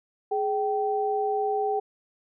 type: tone pair together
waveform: sine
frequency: 418.9 / 775 Hz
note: G#4 / G5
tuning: +15 / -20 cents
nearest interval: major seventh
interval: 1065 cents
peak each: -26 dBFS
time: 0.31-1.8 s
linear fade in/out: 10 ms
effects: none